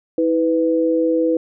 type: tone pair together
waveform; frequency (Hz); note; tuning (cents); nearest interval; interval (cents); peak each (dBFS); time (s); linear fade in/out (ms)
sine; 323.2 / 497.7; E4 / B4; -34 / +13; perfect fifth; 747; -17; 0.18-1.37; 2
effects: none